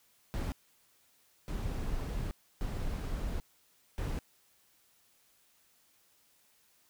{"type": "noise bursts at uneven times", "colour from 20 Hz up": "brown", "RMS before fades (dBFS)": -35, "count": 4, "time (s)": [[0.34, 0.52], [1.48, 2.31], [2.61, 3.4], [3.98, 4.19]], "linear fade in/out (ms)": 0, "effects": ["white hiss -68 dBFS RMS until 6.89 s"]}